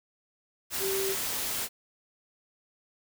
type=tone in noise; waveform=sine; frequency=388 Hz; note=G4; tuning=18 cents flat; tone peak=-29 dBFS; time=0.79-1.16 s; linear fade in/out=50 ms; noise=white; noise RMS=-32 dBFS; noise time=0.7-1.69 s; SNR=0 dB; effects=none